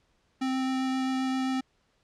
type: tone with vibrato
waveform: square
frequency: 261.6 Hz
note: C4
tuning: in tune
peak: -27 dBFS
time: 0.41-1.61 s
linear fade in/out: 10 ms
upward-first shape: triangle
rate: 7.6 Hz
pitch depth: 9 cents each way
effects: pink hiss -70 dBFS RMS until 2.03 s + low-pass 6000 Hz 12 dB/octave